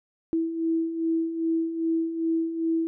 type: beating tone pair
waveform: sine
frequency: 325.6 / 328.1 Hz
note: E4 / E4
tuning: -21 / -8 cents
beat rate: 2.5 Hz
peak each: -31 / -24 dBFS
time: 0.33-2.87 s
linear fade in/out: 0 ms
effects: none